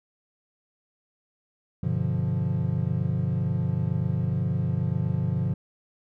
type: chord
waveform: triangle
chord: G dominant seventh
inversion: none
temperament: equal with one note detuned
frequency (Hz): 98 / 124.83 / 146.83 / 174.61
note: G2 / B2 / D3 / F3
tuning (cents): 0 / +19 / 0 / 0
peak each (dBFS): -28 / -26 / -27 / -27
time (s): 1.83-5.54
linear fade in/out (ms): 5
effects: none